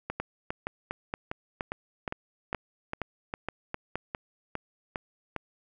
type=two click trains; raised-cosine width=0.5 ms; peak=-16 / -17 dBFS; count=9 / 14; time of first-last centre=0.2-3.956 / 0.1-5.363 s; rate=2.13 / 2.47 Hz; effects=none